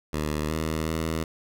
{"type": "tone with pitch steps", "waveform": "10% pulse", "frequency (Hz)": [75.9, 79.2, 80.5], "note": ["D#2", "D#2", "E2"], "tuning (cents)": [-42, 31, -41], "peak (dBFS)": -18, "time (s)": [0.13, 1.24], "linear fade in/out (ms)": 5, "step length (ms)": 370, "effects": []}